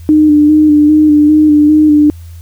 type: tone with vibrato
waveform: sine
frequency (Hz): 301.7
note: D4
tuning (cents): +47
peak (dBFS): -3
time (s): 0.09-2.1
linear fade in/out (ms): 0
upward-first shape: square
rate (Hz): 2.5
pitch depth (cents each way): 25
effects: added 84 Hz sine -27 dBFS peak until 2.41 s + white hiss -46 dBFS RMS until 2.41 s